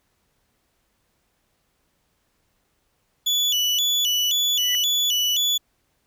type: tone with vibrato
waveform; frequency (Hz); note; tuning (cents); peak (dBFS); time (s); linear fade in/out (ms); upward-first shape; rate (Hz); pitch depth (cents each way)
35% pulse; 3191; G7; +30; -17; 3.26-5.58; 10; square; 1.9; 130
type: tone with exponential growth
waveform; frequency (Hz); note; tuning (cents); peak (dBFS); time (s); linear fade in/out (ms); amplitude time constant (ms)
sine; 1972; B6; -3; -24; 4.54-4.75; 0; 45
effects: pink hiss -69 dBFS RMS until 6.06 s